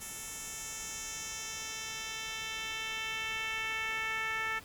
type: tone with band-pass filter sweep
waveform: 10% pulse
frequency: 442.5 Hz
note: A4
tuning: 10 cents sharp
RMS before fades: -38 dBFS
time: 0-4.6 s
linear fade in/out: 20 ms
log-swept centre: 9600 to 1800 Hz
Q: 1.6
effects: pink hiss -53 dBFS RMS until 4.64 s